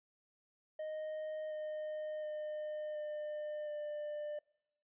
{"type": "tone with pitch steps", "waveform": "triangle", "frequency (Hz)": [620, 613.9, 607.9, 602, 596.1], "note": ["D#5", "D#5", "D#5", "D5", "D5"], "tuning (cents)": [-6, -23, -40, 43, 26], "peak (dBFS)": -37, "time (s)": [0.79, 4.39], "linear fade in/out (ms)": 5, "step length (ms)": 720, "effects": ["noise-tail reverb RT60 0.8 s tail -24 dB re dry", "resampled to 8000 Hz"]}